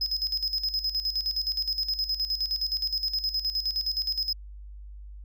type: tone with tremolo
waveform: triangle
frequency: 5080 Hz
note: D#8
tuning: 35 cents sharp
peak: -23 dBFS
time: 0.01-4.33 s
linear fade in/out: 5 ms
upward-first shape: square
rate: 9.6 Hz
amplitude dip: 70%
effects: added 50 Hz sine -40 dBFS peak until 5.24 s